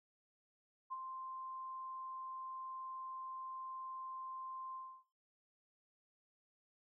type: tone with ADSR envelope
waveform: sine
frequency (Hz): 1046.5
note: C6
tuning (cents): 0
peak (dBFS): -39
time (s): 0.9-5.04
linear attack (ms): 25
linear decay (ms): 30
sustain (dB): -5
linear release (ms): 290
effects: noise-tail reverb RT60 0.5 s tail -20 dB re dry